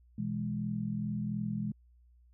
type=chord; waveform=sine; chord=E major; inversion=second; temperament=equal; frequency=123.47 / 164.81 / 207.7 Hz; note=B2 / E3 / G#3; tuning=0 / 0 / 0 cents; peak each=-38 / -38 / -34 dBFS; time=0.18-1.72 s; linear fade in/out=5 ms; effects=added 60 Hz sine -59 dBFS peak until 2.33 s